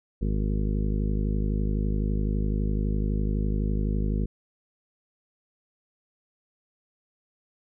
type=harmonic tone; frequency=51.91 Hz; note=G#1; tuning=in tune; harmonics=1 / 2 / 3 / 4 / 5 / 6 / 7 / 8 / 9; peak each=-25 / -32 / -32 / -32 / -37 / -45 / -39 / -44 / -43 dBFS; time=0.21-4.26 s; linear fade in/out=10 ms; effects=none